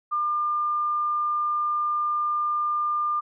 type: tone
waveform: sine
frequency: 1200 Hz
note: D6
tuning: 37 cents sharp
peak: -22 dBFS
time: 0.11-3.21 s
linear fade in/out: 20 ms
effects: none